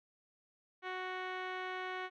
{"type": "tone with low-pass filter", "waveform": "15% pulse", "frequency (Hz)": 370, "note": "F#4", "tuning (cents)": 0, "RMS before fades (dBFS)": -41, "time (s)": [0.82, 2.1], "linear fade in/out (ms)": 50, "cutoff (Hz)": 2400, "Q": 8.6, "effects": []}